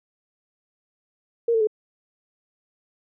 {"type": "tone with pitch steps", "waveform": "sine", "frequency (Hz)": [466.2, 447.2, 429], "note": ["A#4", "A4", "A4"], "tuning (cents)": [0, 28, -44], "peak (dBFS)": -17, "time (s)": [1.48, 1.672], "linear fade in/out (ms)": 5, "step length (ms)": 64, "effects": []}